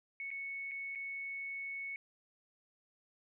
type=tone with dropouts; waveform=sine; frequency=2212 Hz; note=C#7; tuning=4 cents flat; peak=-39 dBFS; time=0.2-1.96 s; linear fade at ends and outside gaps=1 ms; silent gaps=0.305-0.313 / 0.712-0.716 / 0.951-0.956 s; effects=none